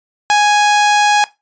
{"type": "tone", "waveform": "sawtooth", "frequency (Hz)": 830.6, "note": "G#5", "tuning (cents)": 0, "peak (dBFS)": -5, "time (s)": [0.3, 1.24], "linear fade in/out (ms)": 0, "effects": ["noise-tail reverb RT60 0.2 s tail -18 dB re dry", "resampled to 16000 Hz"]}